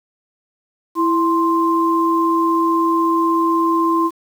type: tone pair together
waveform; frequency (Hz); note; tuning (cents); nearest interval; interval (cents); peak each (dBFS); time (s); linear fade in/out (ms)
sine; 331.2 / 1047.3; E4 / C6; +8 / +1; octave + minor sixth; 1993; -16; 0.95-4.11; 50
effects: 7-bit